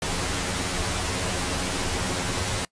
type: noise with comb filter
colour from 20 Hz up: pink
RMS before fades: -27 dBFS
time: 0.02-2.65 s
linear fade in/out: 2 ms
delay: 11 ms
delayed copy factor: +0.95
effects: noise-tail reverb RT60 0.1 s tail -23 dB re dry + resampled to 22050 Hz